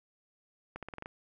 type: accelerating click train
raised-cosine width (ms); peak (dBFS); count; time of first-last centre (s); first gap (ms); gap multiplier
0.5; -26; 7; 0.76-1.059; 67; 0.88
effects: none